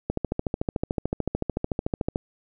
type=click train; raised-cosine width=2 ms; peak=-11 dBFS; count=29; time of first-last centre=0.1-2.159 s; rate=13.6 Hz; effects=none